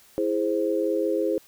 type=chord; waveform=sine; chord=E augmented; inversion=none; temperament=equal; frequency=329.6 / 415.3 / 523.3 Hz; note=E4 / G#4 / B#4; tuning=0 / 0 / 0 cents; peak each=-26 dBFS; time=0.18-1.38 s; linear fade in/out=0 ms; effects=white hiss -55 dBFS RMS until 1.47 s